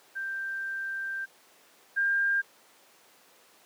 sine tone pair in turn, 1575 / 1600.7 Hz, G6 / G6, +8 / +36 cents, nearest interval unison, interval 28 cents, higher second, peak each -31 / -23 dBFS, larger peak second, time 0.15-1.26 / 1.96-2.42 s, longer first, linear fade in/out 20 ms, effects pink hiss -58 dBFS RMS until 3.65 s + high-pass 400 Hz 12 dB/octave

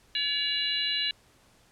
harmonic tone, 569 Hz, C#5, 45 cents sharp, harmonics 3 / 4 / 5 / 6 / 7, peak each -37 / -38 / -30 / -38 / -29 dBFS, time 0.15-1.11 s, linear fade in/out 2 ms, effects pink hiss -61 dBFS RMS until 1.71 s + low-pass 11000 Hz 12 dB/octave

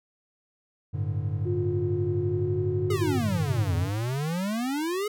triangle chord, G suspended second, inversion none, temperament equal, 98 / 110 / 146.83 Hz, G2 / A2 / D3, 0 / 0 / 0 cents, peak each -27 / -29 / -30 dBFS, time 0.93-3.9 s, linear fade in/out 20 ms
sine tone with pitch glide, 354.3 to 363.4 Hz, F4 to F#4, +25 to -31 cents, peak -27 dBFS, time 1.45-3.19 s, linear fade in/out 20 ms, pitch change +44 cents, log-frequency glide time 2.17-2.63 s
square exponential two-way sweep, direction down then up, 430.6 to 82.41 to 430.6 Hz, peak -27 dBFS, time 2.9-5.08 s, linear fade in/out 5 ms, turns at 3.75 s
effects none

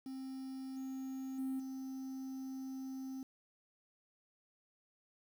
triangle tone with level steps, 264.3 Hz, C4, 18 cents sharp, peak -40 / -38 / -33 / -39 dBFS, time 0.06-3.23 s, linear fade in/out 2 ms, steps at 0.76 / 1.38 / 1.59 s, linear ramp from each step 10 ms, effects tanh soft clip ceiling -31 dBFS + 10-bit

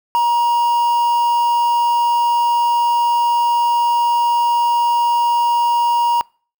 triangle tone with quantisation, 948 Hz, A#5, 29 cents sharp, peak -10 dBFS, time 0.15-6.21 s, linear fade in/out 0 ms, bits 5, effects noise-tail reverb RT60 0.4 s tail -25 dB re dry

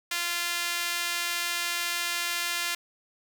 sawtooth tone with high-pass filter, 346 Hz, F4, 16 cents flat, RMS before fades -30 dBFS, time 0.11-2.75 s, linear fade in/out 5 ms, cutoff 2000 Hz, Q 0.91, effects none

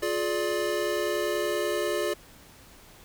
square chord, D diminished, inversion first, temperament just, 352.4 / 422.9 / 587.3 Hz, F4 / Ab4 / D5, +16 / +31 / 0 cents, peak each -31 dBFS, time 0.02-2.14 s, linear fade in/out 10 ms, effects pink hiss -52 dBFS RMS until 3.04 s

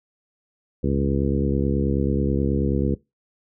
harmonic tone with a mistuned harmonic, 69.3 Hz, C#2, in tune, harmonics 1 / 2 / 3 / 4 / 5 / 6 / 7, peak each -25 / -25 / -25 / -27 / -28 / -30 / -31 dBFS, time 0.83-2.95 s, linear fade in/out 10 ms, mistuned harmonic 1, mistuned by +62 cents, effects noise-tail reverb RT60 0.2 s tail -20 dB re dry

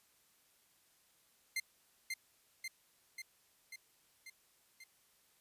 sawtooth tone with echo, 2093 Hz, C7, in tune, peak -31 dBFS, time 1.56-1.6 s, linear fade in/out 5 ms, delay 540 ms, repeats 6, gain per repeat -3 dB, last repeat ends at 4.84 s, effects white hiss -71 dBFS RMS until 5.4 s + resampled to 32000 Hz

